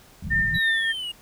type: low-pass noise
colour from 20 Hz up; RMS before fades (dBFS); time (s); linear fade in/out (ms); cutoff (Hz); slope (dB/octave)
white; -30; 0.22-0.59; 10; 190; 48
type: tone with tremolo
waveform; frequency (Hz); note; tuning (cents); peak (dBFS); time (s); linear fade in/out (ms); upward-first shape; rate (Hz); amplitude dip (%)
sine; 1807; A6; +46; -18; 0.3-0.93; 20; triangle; 3.3; 45
type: exponential sweep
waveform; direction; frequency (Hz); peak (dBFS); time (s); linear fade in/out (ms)
triangle; down; 3951 to 2827; -27; 0.54-1.12; 10
effects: pink hiss -52 dBFS RMS until 1.21 s